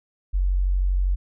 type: tone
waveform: sine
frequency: 46.25 Hz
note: F#1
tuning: in tune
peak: -18 dBFS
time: 0.33-1.16 s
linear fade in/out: 20 ms
effects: none